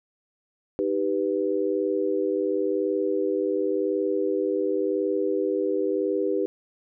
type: chord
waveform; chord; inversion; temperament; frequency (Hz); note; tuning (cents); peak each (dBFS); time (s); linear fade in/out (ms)
sine; Eb augmented; none; equal; 311.1 / 392 / 493.9; Eb4 / G4 / B4; 0 / 0 / 0; -28 / -25 / -27; 0.79-6.46; 0
effects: none